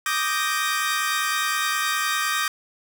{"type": "chord", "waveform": "sawtooth", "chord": "Eb major seventh", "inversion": "third", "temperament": "equal", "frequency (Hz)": [1174.7, 1244.5, 1568, 1864.7], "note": ["D6", "Eb6", "G6", "Bb6"], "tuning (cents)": [0, 0, 0, 0], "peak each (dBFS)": -24, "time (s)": [0.06, 2.48], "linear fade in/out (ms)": 2, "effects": []}